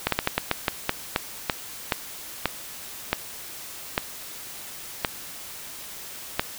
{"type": "slowing click train", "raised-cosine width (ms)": 0.3, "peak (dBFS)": -4, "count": 16, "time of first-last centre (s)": [0.07, 6.395], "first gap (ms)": 53, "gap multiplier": 1.26, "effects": ["white hiss -39 dBFS RMS until 6.58 s"]}